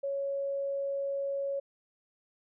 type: tone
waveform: sine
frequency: 555 Hz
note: C#5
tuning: 2 cents sharp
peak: -30 dBFS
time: 0.03-1.6 s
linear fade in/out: 10 ms
effects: none